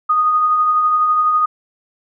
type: tone with tremolo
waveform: sine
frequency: 1239 Hz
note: D#6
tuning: 8 cents flat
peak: -10 dBFS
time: 0.09-1.46 s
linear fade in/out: 10 ms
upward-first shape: triangle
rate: 12 Hz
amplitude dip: 35%
effects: none